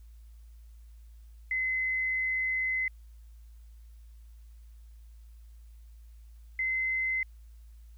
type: tone pair in turn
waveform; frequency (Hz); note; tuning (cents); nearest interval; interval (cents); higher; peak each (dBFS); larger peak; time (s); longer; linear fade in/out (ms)
sine; 2044 / 2057; C7 / C7; -41 / -30; unison; 11; second; -27; neither; 1.51-2.88 / 6.59-7.23; first; 2
effects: added 56 Hz sine -48 dBFS peak until 7.97 s + white hiss -71 dBFS RMS until 7.97 s